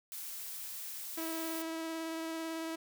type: noise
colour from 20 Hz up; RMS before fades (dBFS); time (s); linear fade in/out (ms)
blue; -43; 0.12-1.62; 0
type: tone with vibrato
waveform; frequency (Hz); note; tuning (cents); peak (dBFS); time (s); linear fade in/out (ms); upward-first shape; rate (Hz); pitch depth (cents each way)
sawtooth; 325; E4; -24; -33; 1.17-2.76; 10; sine; 18; 13
effects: none